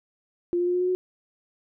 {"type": "tone with pitch steps", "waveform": "sine", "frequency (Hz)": [349.2, 352.6, 356.1, 359.6, 363.2, 366.8], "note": ["F4", "F4", "F4", "F#4", "F#4", "F#4"], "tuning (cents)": [0, 17, 34, -49, -32, -15], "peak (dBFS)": -21, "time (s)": [0.53, 0.95], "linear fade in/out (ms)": 0, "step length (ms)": 70, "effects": []}